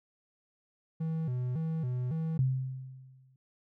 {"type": "tone with vibrato", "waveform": "triangle", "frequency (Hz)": 141.9, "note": "C#3", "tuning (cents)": 41, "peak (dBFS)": -28, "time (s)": [1, 2.38], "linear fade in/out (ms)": 10, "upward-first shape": "square", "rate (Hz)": 1.8, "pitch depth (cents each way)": 220}
{"type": "tone with exponential decay", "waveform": "sine", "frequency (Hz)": 130.81, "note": "C3", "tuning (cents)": 0, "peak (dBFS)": -22, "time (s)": [2.39, 3.36], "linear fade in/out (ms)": 2, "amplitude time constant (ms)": 210}
{"effects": []}